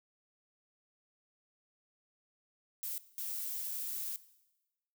violet noise bursts at uneven times, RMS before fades -39 dBFS, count 2, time 2.83-2.98 / 3.18-4.16 s, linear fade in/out 0 ms, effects noise-tail reverb RT60 1.0 s tail -17 dB re dry

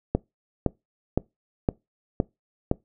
click train, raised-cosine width 2 ms, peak -7 dBFS, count 6, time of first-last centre 0.15-2.714 s, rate 1.95 Hz, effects noise-tail reverb RT60 0.2 s tail -23 dB re dry

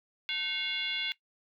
sine tone with frequency modulation, 2800 Hz, F7, 4 cents sharp, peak -30 dBFS, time 0.29-1.12 s, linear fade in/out 0 ms, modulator 634 Hz, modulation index 1.5, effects noise-tail reverb RT60 0.1 s tail -18 dB re dry

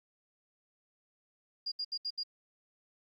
sine tone bursts, 4830 Hz, D8, 48 cents sharp, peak -33 dBFS, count 5, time 1.66-2.235 s, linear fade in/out 10 ms, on 59 ms, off 70 ms, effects 12-bit

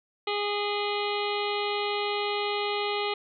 harmonic tone with a mistuned harmonic, 411.4 Hz, G#4, 16 cents flat, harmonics 1 / 2 / 3 / 5 / 6 / 7 / 8 / 9 / 10, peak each -30 / -33 / -35 / -37 / -38 / -38 / -39 / -40 / -40 dBFS, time 0.27-3.14 s, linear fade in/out 5 ms, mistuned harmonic 7, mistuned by +38 cents, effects none

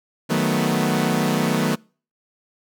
sawtooth chord, B dominant seventh, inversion first, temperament equal, 155.56 / 185 / 220 / 246.9 Hz, D#3 / F#3 / A3 / B3, 0 / 0 / 0 / 0 cents, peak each -20 dBFS, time 0.29-1.76 s, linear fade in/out 20 ms, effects noise-tail reverb RT60 0.4 s tail -26 dB re dry

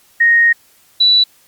sine tone pair in turn, 1864.7 / 3951 Hz, A#6 / B7, 0 / 0 cents, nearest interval octave + minor second, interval 1300 cents, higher second, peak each -7 dBFS, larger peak neither, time 0.2-0.53 / 1-1.24 s, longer first, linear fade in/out 10 ms, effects white hiss -51 dBFS RMS until 1.47 s + Opus 48 kbps

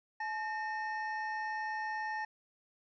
triangle tone pair together, 859.9 / 1822 Hz, A5 / A#6, -40 / -40 cents, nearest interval octave + minor second, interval 1300 cents, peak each -35 / -37 dBFS, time 0.2-2.25 s, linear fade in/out 5 ms, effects resampled to 16000 Hz + 12-bit

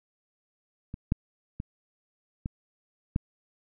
clicks, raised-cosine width 5 ms, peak -24 / -11 / -21 / -19 / -13 dBFS, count 5, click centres 0.941 / 1.121 / 1.601 / 2.459 / 3.161 s, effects none

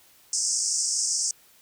pink band-pass noise, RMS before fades -26 dBFS, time 0.33-1.31 s, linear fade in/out 2 ms, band 5100 to 8800 Hz, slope 96 dB/octave, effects white hiss -57 dBFS RMS until 1.61 s

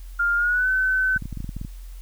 sine tone with pitch glide, 1403 to 1521.2 Hz, F6 to F#6, +8 to +48 cents, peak -18 dBFS, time 0.19-1.18 s, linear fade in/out 10 ms, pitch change +140 cents, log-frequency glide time 0.36-0.69 s
clicks, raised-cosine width 5 ms, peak -20 dBFS, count 11, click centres 1.163 / 1.223 / 1.256 / 1.327 / 1.373 / 1.404 / 1.444 / 1.492 / 1.566 / 1.614 / 1.649 s
effects added 43 Hz sine -35 dBFS peak until 2.01 s + white hiss -54 dBFS RMS until 2.01 s

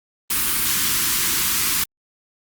white band-stop noise, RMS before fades -20 dBFS, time 0.3-1.84 s, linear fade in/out 5 ms, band 390 to 960 Hz, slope 48 dB/octave, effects Opus 32 kbps

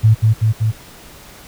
sine tone with echo, 110 Hz, A2, in tune, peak -6 dBFS, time 0.03-0.15 s, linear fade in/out 20 ms, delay 190 ms, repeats 3, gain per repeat -2 dB, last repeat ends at 0.72 s, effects pink hiss -40 dBFS RMS until 1.47 s

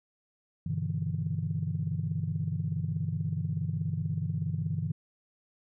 sine chord, E minor seventh, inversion first, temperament just, 98.89 / 123.61 / 148.33 / 164.81 Hz, G2 / B2 / D3 / E3, +16 / +2 / +18 / 0 cents, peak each -34 / -37 / -33 / -33 dBFS, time 0.66-4.92 s, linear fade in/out 5 ms, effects tanh soft clip ceiling -19 dBFS

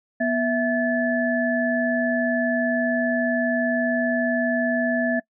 sine tone cluster, 243 / 658 / 1733 Hz, B3 / E5 / A6, -28 / -3 / -27 cents, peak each -23 / -23 / -25 dBFS, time 0.2-5.2 s, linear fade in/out 10 ms, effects noise-tail reverb RT60 0.1 s tail -23 dB re dry

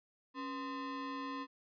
square ring-modulated tone, 381.8 Hz, G4, 46 cents flat, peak -37 dBFS, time 0.34-1.47 s, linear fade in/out 50 ms, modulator 657 Hz, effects resampled to 11025 Hz

